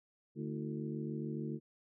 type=harmonic tone with a mistuned harmonic; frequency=73.6 Hz; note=D2; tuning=4 cents sharp; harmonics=2 / 3 / 4 / 5 / 6; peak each=-41 / -41 / -44 / -46 / -50 dBFS; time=0.35-1.6 s; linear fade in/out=50 ms; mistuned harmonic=4; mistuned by=+150 cents; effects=none